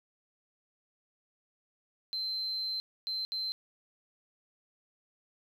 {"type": "tone bursts at uneven times", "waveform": "sine", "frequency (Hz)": 4100, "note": "C8", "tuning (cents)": -36, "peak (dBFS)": -31, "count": 3, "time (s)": [[2.13, 2.8], [3.07, 3.25], [3.32, 3.52]], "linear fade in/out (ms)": 0, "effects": ["tanh soft clip ceiling -27 dBFS", "11-bit"]}